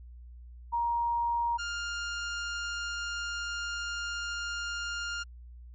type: tone pair in turn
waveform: sine / sawtooth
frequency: 942 / 1405.3 Hz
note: A#5 / F6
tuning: +18 / +10 cents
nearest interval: perfect fifth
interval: 692 cents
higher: second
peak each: -26 / -29 dBFS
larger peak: first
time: 0.72-1.58 / 1.58-5.24 s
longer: second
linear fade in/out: 20 ms
effects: added 60 Hz sine -45 dBFS peak until 5.74 s + MP3 32 kbps